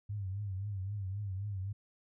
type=tone with vibrato; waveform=sine; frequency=98.8 Hz; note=G2; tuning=14 cents sharp; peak=-35 dBFS; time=0.09-1.73 s; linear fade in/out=10 ms; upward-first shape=triangle; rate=3.8 Hz; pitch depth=120 cents each way; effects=none